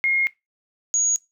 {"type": "tone pair in turn", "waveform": "sine", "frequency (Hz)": [2143, 6693], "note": ["C7", "G#8"], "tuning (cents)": [41, 12], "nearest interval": "octave + minor sixth", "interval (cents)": 1971, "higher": "second", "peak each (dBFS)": -17, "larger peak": "neither", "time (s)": [[0.04, 0.27], [0.94, 1.16]], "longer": "first", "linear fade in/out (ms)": 0, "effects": ["noise-tail reverb RT60 0.2 s tail -20 dB re dry"]}